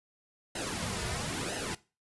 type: noise with flanger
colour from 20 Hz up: pink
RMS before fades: -35 dBFS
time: 0.55-1.75 s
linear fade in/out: 5 ms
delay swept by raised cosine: 0.86 to 3.76 ms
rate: 1 Hz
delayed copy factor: -0.75
effects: noise-tail reverb RT60 0.3 s tail -19 dB re dry + resampled to 24000 Hz